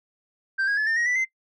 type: tone with pitch steps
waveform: sine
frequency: 1568 / 1642.2 / 1719.8 / 1801.2 / 1886.3 / 1975.6 / 2069 Hz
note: G6 / G#6 / A6 / A6 / A#6 / B6 / C7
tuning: 0 / -20 / -40 / +40 / +20 / 0 / -20 cents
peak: -18 dBFS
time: 0.58-1.252 s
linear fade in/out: 20 ms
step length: 96 ms
effects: noise-tail reverb RT60 0.1 s tail -23 dB re dry + tanh soft clip ceiling -20 dBFS